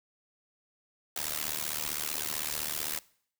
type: noise with amplitude modulation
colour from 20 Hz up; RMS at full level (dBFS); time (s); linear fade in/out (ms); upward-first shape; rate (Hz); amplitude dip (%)
white; -30; 1.16-2.99; 5; sine; 75.6; 100
effects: noise-tail reverb RT60 0.6 s tail -22 dB re dry